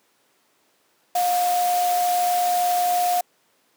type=tone in noise; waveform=sine; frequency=713 Hz; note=F5; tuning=36 cents sharp; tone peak=-18 dBFS; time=1.15-3.21 s; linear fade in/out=5 ms; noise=white; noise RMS=-30 dBFS; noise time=1.15-3.21 s; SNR=+9 dB; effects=pink hiss -63 dBFS RMS until 3.76 s + high-pass 300 Hz 12 dB/octave